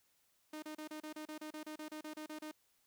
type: tone bursts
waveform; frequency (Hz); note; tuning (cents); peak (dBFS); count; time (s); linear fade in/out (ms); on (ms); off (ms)
sawtooth; 307.2; D#4; -22; -40; 16; 0.53-2.514; 5; 94; 32
effects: white hiss -75 dBFS RMS until 2.86 s